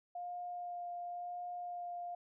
sine tone with vibrato, 706 Hz, F5, 19 cents sharp, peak -40 dBFS, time 0.15-2.15 s, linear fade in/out 5 ms, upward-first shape sine, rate 0.95 Hz, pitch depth 10 cents each way, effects none

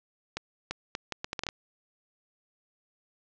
accelerating click train, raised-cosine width 0.2 ms, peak -15 dBFS, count 10, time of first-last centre 0.37-1.489 s, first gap 340 ms, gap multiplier 0.71, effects resampled to 16000 Hz + 7-bit

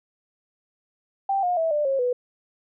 sine tone with pitch steps, 784 / 714.8 / 651.7 / 594.2 / 541.7 / 493.9 Hz, G5 / F5 / E5 / D5 / C#5 / B4, 0 / +40 / -20 / +20 / -40 / 0 cents, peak -20 dBFS, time 1.29-2.13 s, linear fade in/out 5 ms, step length 140 ms, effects none

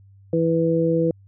harmonic tone, 164.81 Hz, E3, in tune, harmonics 1 / 2 / 3, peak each -22 / -22 / -20 dBFS, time 0.33-1.11 s, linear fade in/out 2 ms, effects added 98 Hz sine -47 dBFS peak until 1.27 s

